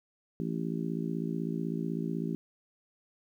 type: harmonic tone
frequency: 56 Hz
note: A1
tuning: 31 cents sharp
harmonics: 3 / 4 / 5 / 6 / 7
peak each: -34 / -36 / -38 / -40 / -41 dBFS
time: 0.4-2.35 s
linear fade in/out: 0 ms
effects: 11-bit